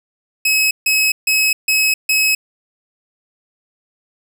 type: tone bursts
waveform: sawtooth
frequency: 2563 Hz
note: E7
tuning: 49 cents flat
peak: -9 dBFS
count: 5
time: 0.45-2.35 s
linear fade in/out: 5 ms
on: 260 ms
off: 150 ms
effects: none